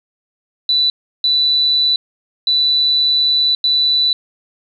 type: tone bursts at uneven times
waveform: sine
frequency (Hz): 3975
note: B7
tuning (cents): +10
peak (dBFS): -11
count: 4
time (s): 0.69-0.9 / 1.24-1.96 / 2.47-3.55 / 3.64-4.13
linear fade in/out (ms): 2
effects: 8-bit